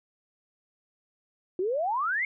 sine exponential sweep, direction up, 349.2 to 2206 Hz, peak -25 dBFS, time 1.59-2.25 s, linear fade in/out 2 ms, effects none

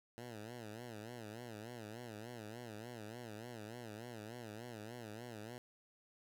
10% pulse tone with vibrato, 113.8 Hz, A#2, 41 cents flat, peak -39 dBFS, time 0.18-5.58 s, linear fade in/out 0 ms, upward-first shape sine, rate 3.4 Hz, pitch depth 140 cents each way, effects none

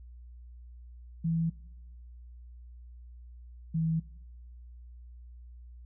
sine tone pair in turn, 164.81 / 162.07 Hz, E3 / E3, 0 / -29 cents, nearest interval unison, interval 29 cents, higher first, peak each -26 dBFS, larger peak neither, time 1.24-1.5 / 3.74-4 s, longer neither, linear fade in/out 10 ms, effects noise-tail reverb RT60 0.9 s tail -21 dB re dry + added 60 Hz sine -46 dBFS peak until 5.85 s

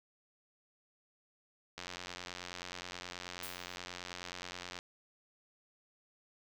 click train, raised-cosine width 0.2 ms, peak -25 dBFS, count 270, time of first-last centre 1.78-4.789 s, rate 89.4 Hz
blue noise with exponential decay, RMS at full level -42 dBFS, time 3.43-3.76 s, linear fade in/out 1 ms, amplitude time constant 70 ms
effects none

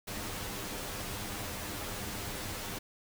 pink noise with comb filter, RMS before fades -39 dBFS, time 0.07-2.79 s, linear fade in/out 10 ms, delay 9.9 ms, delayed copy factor +0.55, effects none

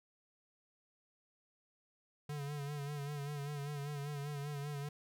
square tone with vibrato, 144.4 Hz, D3, 29 cents flat, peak -40 dBFS, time 2.29-4.89 s, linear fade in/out 5 ms, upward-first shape sine, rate 5.1 Hz, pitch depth 51 cents each way, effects none

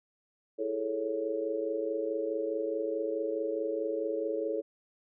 sine chord, A major seventh, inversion second, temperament equal, 329.6 / 415.3 / 440 / 554.4 Hz, E4 / G#4 / A4 / C#5, 0 / 0 / 0 / 0 cents, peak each -37 / -38 / -33 / -35 dBFS, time 0.58-4.62 s, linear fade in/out 20 ms, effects none

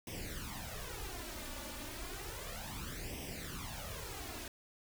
pink noise with flanger, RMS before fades -44 dBFS, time 0.07-4.48 s, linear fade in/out 2 ms, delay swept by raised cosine 0.35 to 3.45 ms, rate 0.32 Hz, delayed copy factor +0.75, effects none

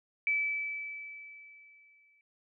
sine tone with exponential decay, 2307 Hz, D7, 31 cents flat, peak -25 dBFS, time 0.27-2.21 s, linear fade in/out 1 ms, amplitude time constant 420 ms, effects none

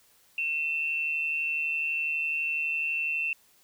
sine tone pair together, 2549 / 2701 Hz, D#7 / E7, +41 / +42 cents, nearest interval minor second, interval 101 cents, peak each -35 / -27 dBFS, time 0.38-3.33 s, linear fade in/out 2 ms, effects white hiss -62 dBFS RMS until 3.63 s

